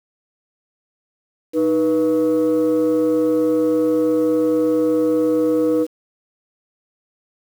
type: tone pair together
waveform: sine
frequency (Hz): 311.1 / 487.6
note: D#4 / B4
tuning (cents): 0 / -22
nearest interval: minor sixth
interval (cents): 778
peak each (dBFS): -15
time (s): 1.53-5.87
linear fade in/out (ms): 50
effects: tanh soft clip ceiling -11 dBFS + 7-bit